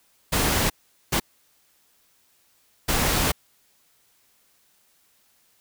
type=noise bursts at uneven times; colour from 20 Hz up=pink; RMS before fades=-22 dBFS; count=3; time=0.32-0.7 / 1.12-1.2 / 2.88-3.32 s; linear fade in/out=10 ms; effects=white hiss -63 dBFS RMS until 5.6 s